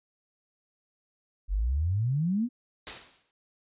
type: exponential sweep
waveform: sine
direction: up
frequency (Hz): 43.65 to 254.1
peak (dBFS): -24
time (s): 1.48-2.49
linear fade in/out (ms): 50
type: noise with exponential decay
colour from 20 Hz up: white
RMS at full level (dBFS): -33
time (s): 2.87-3.31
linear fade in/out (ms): 0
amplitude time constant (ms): 94
effects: resampled to 8000 Hz